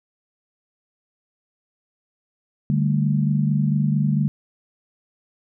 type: chord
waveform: sine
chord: D suspended fourth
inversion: none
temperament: just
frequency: 146.83 / 195.78 / 220.2 Hz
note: D3 / G3 / A3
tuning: 0 / -2 / +2 cents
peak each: -19 / -23 / -24 dBFS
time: 2.7-4.28 s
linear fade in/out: 0 ms
effects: none